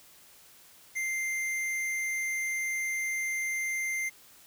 sine tone with tanh clipping, 2093 Hz, C7, in tune, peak -31 dBFS, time 0.95-4.1 s, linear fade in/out 20 ms, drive 16 dB, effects white hiss -56 dBFS RMS until 4.46 s

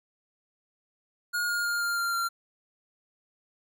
square tone with pitch steps, 1434 / 1422.5 / 1411 / 1399.6 / 1388.4 / 1377.2 Hz, F6 / F6 / F6 / F6 / F6 / F6, +45 / +31 / +17 / +3 / -11 / -25 cents, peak -27 dBFS, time 1.33-2.29 s, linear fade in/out 20 ms, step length 160 ms, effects none

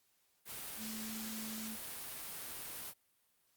sine tone in noise, 220 Hz, A3, in tune, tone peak -44 dBFS, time 0.77-1.78 s, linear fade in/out 50 ms, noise white, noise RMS -45 dBFS, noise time 0.45-2.94 s, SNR -2 dB, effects white hiss -75 dBFS RMS until 3.56 s + Opus 48 kbps

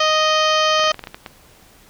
harmonic tone, 622 Hz, D#5, 1 cent flat, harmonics 1 / 2 / 3 / 4 / 5 / 6 / 7 / 8 / 9 / 10, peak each -19 / -18 / -25 / -26 / -21 / -33 / -28 / -29 / -34 / -32 dBFS, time 0-0.92 s, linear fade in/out 5 ms
clicks, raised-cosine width 0.3 ms, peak -15 dBFS, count 10, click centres 0.796 / 0.84 / 0.875 / 0.909 / 0.944 / 0.993 / 1.039 / 1.072 / 1.145 / 1.262 s
effects pink hiss -49 dBFS RMS until 1.89 s

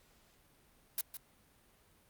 blue noise with echo, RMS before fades -34 dBFS, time 0.98-1.01 s, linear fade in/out 2 ms, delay 160 ms, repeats 1, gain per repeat -10 dB, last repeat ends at 1.17 s, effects pink hiss -67 dBFS RMS until 2.09 s + Opus 48 kbps

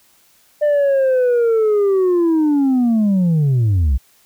sine linear sweep, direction down, 600 to 58.7 Hz, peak -9 dBFS, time 0.61-3.98 s, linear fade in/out 20 ms, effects tanh soft clip ceiling -11 dBFS + white hiss -54 dBFS RMS until 4.25 s

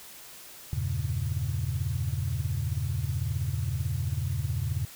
sine chord, E diminished seventh, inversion none, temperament equal, 82.41 / 98 / 116.54 / 138.59 Hz, E2 / G2 / Bb2 / Db3, 0 / 0 / 0 / 0 cents, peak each -32 dBFS, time 0.73-4.85 s, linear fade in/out 0 ms, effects tanh soft clip ceiling -18 dBFS + white hiss -47 dBFS RMS until 4.95 s

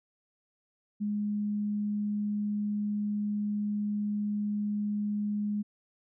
sine tone, 207.7 Hz, G#3, in tune, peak -28 dBFS, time 1-5.63 s, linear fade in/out 20 ms, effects none

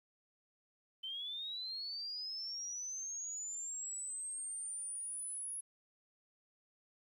sine linear sweep, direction up, 3060 to 10548 Hz, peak -40 dBFS, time 1.03-5.61 s, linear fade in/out 10 ms, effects 12-bit

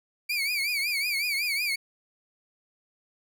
30% pulse tone with vibrato, 2314 Hz, D7, 26 cents flat, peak -23 dBFS, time 0.29-1.76 s, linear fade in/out 10 ms, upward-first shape triangle, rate 5.4 Hz, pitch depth 140 cents each way, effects none

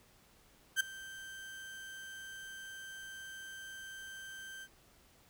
35% pulse tone with ADSR envelope, 1562 Hz, G6, 7 cents flat, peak -24 dBFS, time 0.76-4.68 s, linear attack 43 ms, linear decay 7 ms, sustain -20 dB, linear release 52 ms, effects pink hiss -65 dBFS RMS until 5.29 s

